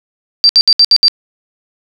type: tone bursts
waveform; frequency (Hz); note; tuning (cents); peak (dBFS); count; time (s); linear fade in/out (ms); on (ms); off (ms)
sine; 4685; D8; -5; -3; 6; 0.44-1.082; 0; 52; 66
effects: none